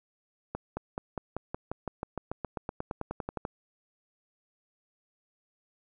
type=accelerating click train; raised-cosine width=1 ms; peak=-19 dBFS; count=22; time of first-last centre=0.55-3.452 s; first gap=220 ms; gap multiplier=0.95; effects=none

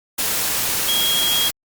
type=tone in noise; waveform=sine; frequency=3276 Hz; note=G#7; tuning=24 cents flat; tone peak=-18 dBFS; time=0.88-1.49 s; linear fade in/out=10 ms; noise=white; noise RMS=-21 dBFS; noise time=0.18-1.51 s; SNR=0 dB; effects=Opus 48 kbps

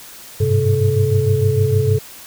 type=tone cluster; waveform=sine; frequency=98.4 / 105 / 131.3 / 433.2 Hz; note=G2 / G#2 / C3 / A4; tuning=+7 / +19 / +6 / -27 cents; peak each=-18 dBFS; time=0.4-1.99 s; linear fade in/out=10 ms; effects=white hiss -38 dBFS RMS until 2.26 s

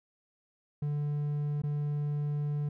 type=tone with dropouts; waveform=triangle; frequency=146.83 Hz; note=D3; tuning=in tune; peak=-27 dBFS; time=0.82-2.69 s; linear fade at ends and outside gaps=5 ms; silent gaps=1.619-1.635 s; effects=none

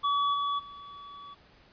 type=tone with level steps; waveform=square; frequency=1139 Hz; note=C#6; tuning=47 cents sharp; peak=-25 / -28 / -44 dBFS; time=0.03-1.35 s; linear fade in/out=20 ms; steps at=0.33 / 0.58 s; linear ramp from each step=20 ms; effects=pink hiss -59 dBFS RMS until 1.72 s + resampled to 11025 Hz

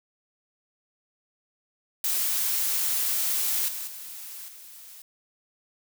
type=noise with level steps; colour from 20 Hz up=blue; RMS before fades=-26 / -34 / -40 / -46 dBFS; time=2.04-5.02 s; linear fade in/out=2 ms; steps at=3.68 / 3.87 / 4.48 s; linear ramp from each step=5 ms; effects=none

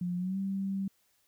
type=tone with pitch glide; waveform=sine; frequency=177.3 to 194.47 Hz; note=F3 to G3; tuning=+26 to -14 cents; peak=-30 dBFS; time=0.01-0.88 s; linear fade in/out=5 ms; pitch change=+160 cents; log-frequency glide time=0.17-0.38 s; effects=white hiss -71 dBFS RMS until 1.27 s

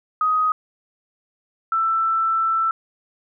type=tone pair in turn; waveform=sine; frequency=1255 / 1329.6 Hz; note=D#6 / E6; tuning=+15 / +15 cents; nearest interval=minor second; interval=100 cents; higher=second; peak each=-16 / -17 dBFS; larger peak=first; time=0.21-0.52 / 1.72-2.71 s; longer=second; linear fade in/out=2 ms; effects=none

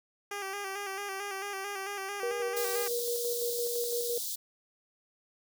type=tone with vibrato; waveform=10% pulse; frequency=395.9 Hz; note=G4; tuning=17 cents sharp; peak=-27 dBFS; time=0.31-2.88 s; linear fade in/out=5 ms; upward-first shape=square; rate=4.5 Hz; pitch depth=42 cents each way
type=tone with tremolo; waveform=sine; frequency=477.1 Hz; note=A#4; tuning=40 cents sharp; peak=-30 dBFS; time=2.23-4.18 s; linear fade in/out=2 ms; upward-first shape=square; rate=5.9 Hz; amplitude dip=35%
type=high-pass noise; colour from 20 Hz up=white; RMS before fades=-36 dBFS; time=2.56-4.36 s; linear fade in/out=10 ms; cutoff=3600 Hz; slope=48 dB/octave
effects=none

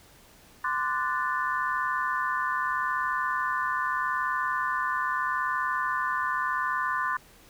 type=chord; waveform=sine; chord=D dominant seventh; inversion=third; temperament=equal with one note detuned; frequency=1033.9 / 1174.7 / 1480 / 1760 Hz; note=C6 / D6 / F#6 / A6; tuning=-21 / 0 / 0 / 0 cents; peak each=-29 / -32 / -32 / -32 dBFS; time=0.64-7.17 s; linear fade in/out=5 ms; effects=pink hiss -55 dBFS RMS until 7.49 s

